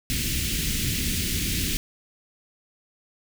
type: band-stop noise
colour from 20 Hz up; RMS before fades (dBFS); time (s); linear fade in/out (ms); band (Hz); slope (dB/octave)
pink; -26; 0.1-1.77; 0; 300 to 2200; 24
effects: none